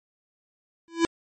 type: tone with exponential growth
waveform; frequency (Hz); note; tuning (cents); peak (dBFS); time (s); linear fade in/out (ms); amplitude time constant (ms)
square; 333.2; E4; +19; -15; 0.88-1.05; 0; 36
effects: MP3 32 kbps